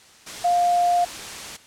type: tone in noise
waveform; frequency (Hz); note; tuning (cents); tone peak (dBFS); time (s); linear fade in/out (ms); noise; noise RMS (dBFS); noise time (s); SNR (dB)
sine; 704; F5; +14; -16; 0.44-1.05; 10; white; -34; 0.26-1.57; +15
effects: white hiss -50 dBFS RMS until 1.66 s + low-pass 8000 Hz 12 dB/octave